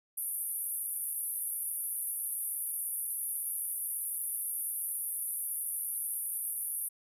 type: band-pass noise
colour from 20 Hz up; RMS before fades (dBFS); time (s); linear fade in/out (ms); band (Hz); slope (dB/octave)
pink; -36; 0.17-6.89; 10; 9600 to 13000; 96
effects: none